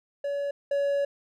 triangle tone pair in turn, 567 / 564.2 Hz, C#5 / C#5, +39 / +30 cents, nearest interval unison, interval 9 cents, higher first, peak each -25 / -21 dBFS, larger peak second, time 0.24-0.51 / 0.71-1.05 s, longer second, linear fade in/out 5 ms, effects none

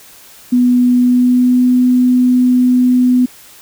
sine tone with pitch glide, 246.9 to 250.2 Hz, B3 to B3, 0 to +23 cents, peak -7 dBFS, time 0.52-3.26 s, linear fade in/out 10 ms, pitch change +23 cents, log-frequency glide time 0.95-1.66 s, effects white hiss -40 dBFS RMS until 3.61 s

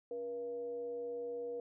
sine tone with frequency modulation, 480 Hz, B4, 49 cents flat, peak -38 dBFS, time 0.11-1.6 s, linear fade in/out 2 ms, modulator 199 Hz, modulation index 0.34, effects none

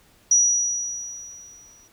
sine tone with exponential decay, 5820 Hz, F#8, 29 cents flat, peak -12 dBFS, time 0.31-1.88 s, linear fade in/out 5 ms, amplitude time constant 340 ms, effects pink hiss -57 dBFS RMS until 1.92 s

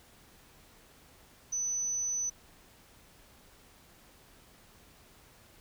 sine tone, 6000 Hz, F#8, 23 cents sharp, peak -30 dBFS, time 1.52-2.3 s, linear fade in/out 10 ms, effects pink hiss -59 dBFS RMS until 5.6 s

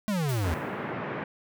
square exponential sweep, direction down, 219.7 to 77.3 Hz, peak -26 dBFS, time 0.08-0.54 s, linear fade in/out 0 ms
white noise with exponential decay, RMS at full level -39 dBFS, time 0.29-0.94 s, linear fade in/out 0 ms, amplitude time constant 140 ms
pink band-pass noise, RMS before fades -34 dBFS, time 0.44-1.24 s, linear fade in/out 5 ms, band 130 to 2100 Hz, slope 24 dB/octave
effects none

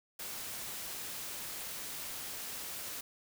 white noise, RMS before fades -42 dBFS, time 0.19-3.01 s, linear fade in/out 5 ms, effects none

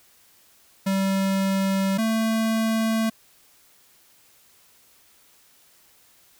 square tone pair in turn, 193.6 / 222.9 Hz, G3 / A3, -21 / +23 cents, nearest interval major second, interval 244 cents, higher second, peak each -21 dBFS, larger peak neither, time 0.86-1.98 / 1.98-3.1 s, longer neither, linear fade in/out 10 ms, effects white hiss -57 dBFS RMS until 6.39 s

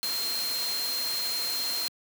sine tone in noise, 4186 Hz, C8, in tune, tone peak -29 dBFS, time 0.03-1.88 s, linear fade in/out 0 ms, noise white, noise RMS -34 dBFS, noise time 0.03-1.88 s, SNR +2 dB, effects high-pass 200 Hz 12 dB/octave

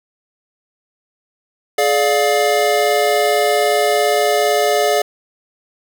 square chord, D diminished, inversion second, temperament just, 422.9 / 587.3 / 704.8 Hz, Ab4 / D5 / F5, +31 / 0 / +16 cents, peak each -18 dBFS, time 1.78-5.02 s, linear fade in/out 5 ms, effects none

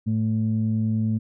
sine tone pair together, 110 / 220 Hz, A2 / A3, 0 / 0 cents, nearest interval octave, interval 1200 cents, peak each -22 dBFS, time 0.06-1.19 s, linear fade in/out 20 ms, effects tanh soft clip ceiling -14 dBFS

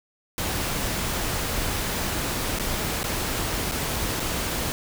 pink noise with dropouts, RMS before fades -27 dBFS, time 0.38-4.72 s, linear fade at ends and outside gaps 0 ms, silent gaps 2.587-2.597 / 3.031-3.041 / 3.713-3.72 / 4.197-4.202 s, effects none

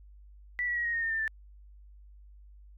sine tone with pitch steps, 1963 / 1933.7 / 1904.9 / 1876.5 / 1848.5 / 1821 / 1793.9 / 1767.1 Hz, B6 / B6 / A#6 / A#6 / A#6 / A#6 / A6 / A6, -11 / -37 / +37 / +11 / -15 / -41 / +33 / +7 cents, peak -28 dBFS, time 0.59-1.278 s, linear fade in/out 0 ms, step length 86 ms, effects added 50 Hz sine -50 dBFS peak until 2.77 s

